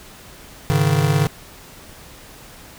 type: chord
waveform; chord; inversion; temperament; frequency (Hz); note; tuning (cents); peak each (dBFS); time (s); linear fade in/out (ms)
square; Ab suspended fourth; none; just; 103.83 / 138.43 / 155.74; Ab2 / Db3 / Eb3; 0 / -2 / +2; -23 / -19 / -19; 0.7-1.27; 0
effects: pink hiss -42 dBFS RMS until 2.78 s